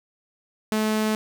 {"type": "tone", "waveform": "sawtooth", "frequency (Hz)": 216.2, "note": "A3", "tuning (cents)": -30, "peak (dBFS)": -17, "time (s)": [0.72, 1.15], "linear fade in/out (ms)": 0, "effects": []}